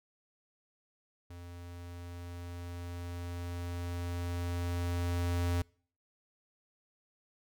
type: tone with level ramp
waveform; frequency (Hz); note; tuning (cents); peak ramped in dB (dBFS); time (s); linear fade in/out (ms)
square; 87.2; F2; -2; -46 to -29; 1.3-5.62; 5
effects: noise-tail reverb RT60 0.5 s tail -26 dB re dry